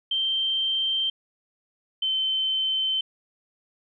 sine tone pair in turn, 3136 / 3082 Hz, G7 / G7, 0 / -30 cents, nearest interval unison, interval 30 cents, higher first, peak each -22 dBFS, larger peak neither, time 0.11-1.1 / 2.02-3.01 s, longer neither, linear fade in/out 5 ms, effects none

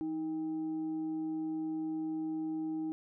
sine tone with frequency modulation, 315 Hz, D#4, 21 cents sharp, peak -33 dBFS, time 0.01-2.92 s, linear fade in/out 0 ms, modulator 483 Hz, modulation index 0.24, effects none

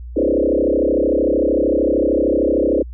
sine tone with frequency modulation, 415.3 Hz, G#4, in tune, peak -13 dBFS, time 0.16-2.83 s, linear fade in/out 10 ms, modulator 33.2 Hz, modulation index 4.3, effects added 60 Hz sine -29 dBFS peak until 2.93 s

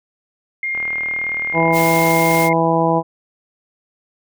sine tone, 2122 Hz, C7, 24 cents sharp, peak -19 dBFS, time 0.63-2.53 s, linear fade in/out 2 ms
click train, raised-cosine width 0.5 ms, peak -18 dBFS, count 50, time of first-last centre 0.75-2.016 s, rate 38.7 Hz
harmonic tone, 164.81 Hz, E3, in tune, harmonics 1 / 2 / 3 / 4 / 5 / 6, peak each -20 / -20 / -20 / -20 / -20 / -20 dBFS, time 1.53-3.03 s, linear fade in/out 50 ms
white noise, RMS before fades -26 dBFS, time 1.72-2.5 s, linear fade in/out 50 ms
effects none

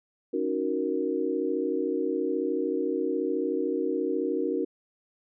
sine chord, D# minor seventh, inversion third, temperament equal, 277.2 / 311.1 / 370 / 466.2 Hz, C#4 / D#4 / F#4 / A#4, 0 / 0 / 0 / 0 cents, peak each -32 / -31 / -30 / -30 dBFS, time 0.33-4.65 s, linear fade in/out 10 ms, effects none

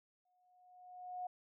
sine tone with exponential growth, 726 Hz, F#5, 33 cents flat, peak -38 dBFS, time 0.25-1.27 s, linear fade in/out 5 ms, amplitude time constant 220 ms, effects none

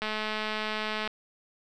click train, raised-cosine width 0.3 ms, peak -16 dBFS, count 228, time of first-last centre 0.02-1.076 s, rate 215 Hz, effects none

